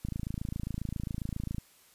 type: click train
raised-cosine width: 5 ms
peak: -22 dBFS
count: 43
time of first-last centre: 0.05-1.583 s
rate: 27.4 Hz
effects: white hiss -61 dBFS RMS until 1.94 s + resampled to 32000 Hz